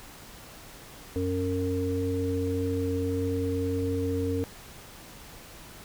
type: tone cluster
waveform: sine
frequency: 92.3 / 275.2 / 458.7 Hz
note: F#2 / C#4 / A#4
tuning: -4 / -12 / -28 cents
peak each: -30 dBFS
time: 1.16-4.44 s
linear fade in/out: 0 ms
effects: pink hiss -47 dBFS RMS until 5.84 s